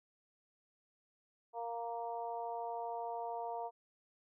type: harmonic tone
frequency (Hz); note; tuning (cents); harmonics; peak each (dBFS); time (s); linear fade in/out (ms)
233.1; A#3; 0; 2 / 3 / 4 / 5; -45 / -41 / -43 / -57; 1.53-3.71; 50
effects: none